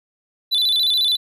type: tone with vibrato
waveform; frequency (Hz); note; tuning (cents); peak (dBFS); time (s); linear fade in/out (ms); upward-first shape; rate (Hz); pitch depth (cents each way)
triangle; 3729; A#7; 0; -14; 0.51-1.17; 20; square; 14; 110
effects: none